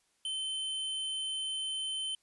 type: tone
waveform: square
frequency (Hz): 3077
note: G7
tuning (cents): -33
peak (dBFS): -34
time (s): 0.25-2.15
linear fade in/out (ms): 2
effects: white hiss -73 dBFS RMS until 2.22 s + resampled to 24000 Hz